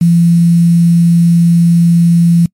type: tone with quantisation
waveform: sine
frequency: 170 Hz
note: F3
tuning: 46 cents flat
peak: -4 dBFS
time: 0.01-2.46 s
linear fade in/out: 5 ms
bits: 5
effects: noise-tail reverb RT60 0.1 s tail -25 dB re dry + MP3 64 kbps